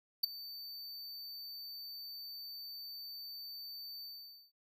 square tone with ADSR envelope, 4570 Hz, D8, 48 cents flat, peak -25 dBFS, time 0.23-4.52 s, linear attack 10 ms, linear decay 9 ms, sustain -20 dB, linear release 490 ms, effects none

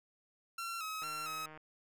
sawtooth tone with vibrato, 1318.5 Hz, E6, in tune, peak -35 dBFS, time 0.58-1.46 s, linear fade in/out 5 ms, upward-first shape square, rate 2.2 Hz, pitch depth 55 cents each way
click train, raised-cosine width 0.5 ms, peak -37 dBFS, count 87, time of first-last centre 1.02-1.575 s, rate 155 Hz
effects none

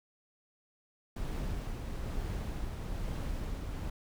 brown noise with tremolo, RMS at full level -35 dBFS, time 1.16-3.9 s, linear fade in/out 5 ms, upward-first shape triangle, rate 1.1 Hz, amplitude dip 35%, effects none

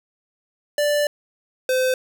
square tone pair in turn, 587.3 / 513.8 Hz, D5 / C5, 0 / -32 cents, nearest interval major second, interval 232 cents, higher first, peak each -18 dBFS, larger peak neither, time 0.78-1.07 / 1.69-1.94 s, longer first, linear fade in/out 2 ms, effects none

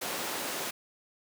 pink high-pass noise, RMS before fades -35 dBFS, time 0.01-0.71 s, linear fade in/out 10 ms, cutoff 330 Hz, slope 12 dB/octave, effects none

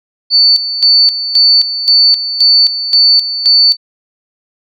sine tone with tremolo, 4500 Hz, C#8, 25 cents sharp, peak -4 dBFS, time 0.3-3.77 s, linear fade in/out 50 ms, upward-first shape square, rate 1.9 Hz, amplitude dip 70%, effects none

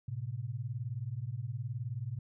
sine beating tone pair, 110 / 129 Hz, A2 / C3, 0 / -24 cents, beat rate 19 Hz, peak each -38 / -38 dBFS, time 0.08-2.19 s, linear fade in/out 5 ms, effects none

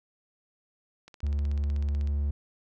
click train, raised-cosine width 0.2 ms, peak -31 dBFS, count 17, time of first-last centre 1.08-2.074 s, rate 16.1 Hz
triangle tone, 72 Hz, D2, 34 cents flat, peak -23 dBFS, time 1.23-2.31 s, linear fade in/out 5 ms
effects none

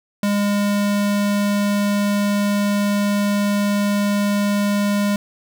square tone, 203.8 Hz, G#3, 32 cents flat, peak -17 dBFS, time 0.23-5.16 s, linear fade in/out 2 ms, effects none

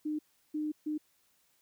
sine tone bursts at uneven times, 304 Hz, D#4, 40 cents flat, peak -31 dBFS, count 3, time 0.05-0.19 / 0.54-0.72 / 0.86-0.98 s, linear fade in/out 10 ms, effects white hiss -71 dBFS RMS until 1.61 s

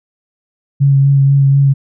sine tone with vibrato, 138.4 Hz, C#3, 2 cents flat, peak -6 dBFS, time 0.8-1.74 s, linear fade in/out 20 ms, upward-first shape sine, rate 4.1 Hz, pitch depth 17 cents each way, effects none

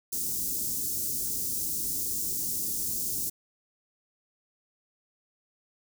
white band-stop noise, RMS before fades -31 dBFS, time 0.12-3.3 s, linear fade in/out 10 ms, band 360 to 5800 Hz, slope 24 dB/octave, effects none

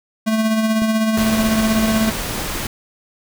square tone with tremolo, 220 Hz, A3, in tune, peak -14 dBFS, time 0.26-2.11 s, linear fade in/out 20 ms, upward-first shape sine, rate 16 Hz, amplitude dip 40%
click train, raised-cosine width 3 ms, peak -15 dBFS, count 6, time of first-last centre 0.82-2.658 s, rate 2.72 Hz
pink noise, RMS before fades -24 dBFS, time 1.17-2.67 s, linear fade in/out 2 ms
effects none

